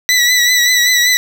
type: tone with vibrato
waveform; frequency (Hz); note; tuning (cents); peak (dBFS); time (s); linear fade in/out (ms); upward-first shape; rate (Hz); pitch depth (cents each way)
20% pulse; 1966; B6; -8; -4; 0.09-1.17; 0; triangle; 5.2; 48
effects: 7-bit